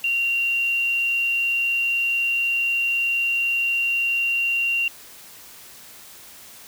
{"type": "tone", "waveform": "sine", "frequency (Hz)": 2762, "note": "F7", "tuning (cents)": -20, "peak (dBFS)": -19, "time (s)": [0.04, 4.88], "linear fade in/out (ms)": 2, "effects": ["white hiss -44 dBFS RMS until 6.67 s"]}